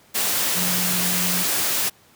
sine tone in noise, 180 Hz, F#3, 47 cents flat, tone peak -27 dBFS, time 0.55-1.44 s, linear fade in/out 20 ms, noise white, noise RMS -22 dBFS, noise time 0.14-1.9 s, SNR -8 dB, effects pink hiss -54 dBFS RMS until 2.15 s + high-pass 100 Hz 12 dB/octave

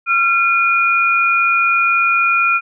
sine tone pair together, 1371 / 2436 Hz, F6 / D#7, -32 / -37 cents, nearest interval minor seventh, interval 995 cents, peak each -14 dBFS, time 0.06-2.61 s, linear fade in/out 50 ms, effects none

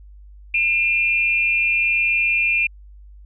sine tone pair together, 2408 / 2667 Hz, D7 / E7, +43 / +20 cents, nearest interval major second, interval 177 cents, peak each -17 / -21 dBFS, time 0.54-2.67 s, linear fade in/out 5 ms, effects added 50 Hz sine -40 dBFS peak until 3.25 s

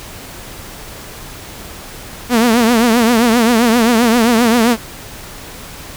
sawtooth tone with vibrato, 233.1 Hz, A#3, in tune, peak -5 dBFS, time 2.29-4.77 s, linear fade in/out 50 ms, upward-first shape triangle, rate 7.6 Hz, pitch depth 130 cents each way, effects pink hiss -32 dBFS RMS until 5.96 s

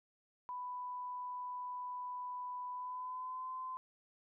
sine tone with pitch glide, 993 to 1028 Hz, B5 to C6, +9 to -31 cents, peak -40 dBFS, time 0.49-3.77 s, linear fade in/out 0 ms, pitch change +60 cents, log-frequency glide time 2.71-3.51 s, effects none

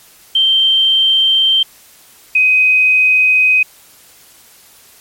sine tone pair in turn, 3136 / 2513 Hz, G7 / D#7, 0 / +17 cents, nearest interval major third, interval 383 cents, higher first, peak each -8 / -7 dBFS, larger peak second, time 0.35-1.63 / 2.35-3.63 s, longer neither, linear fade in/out 5 ms, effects white hiss -44 dBFS RMS until 5 s + MP3 64 kbps

